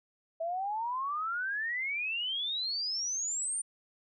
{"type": "exponential sweep", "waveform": "sine", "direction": "up", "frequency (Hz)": [645, 9210], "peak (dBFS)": -31, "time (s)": [0.4, 3.62], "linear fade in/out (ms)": 10, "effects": []}